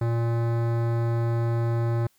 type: tone with hard clipping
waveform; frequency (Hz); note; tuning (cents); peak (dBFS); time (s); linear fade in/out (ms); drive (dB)
sine; 116.54; A#2; 0; -24; 0.01-2.07; 5; 18
effects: white hiss -65 dBFS RMS until 2.18 s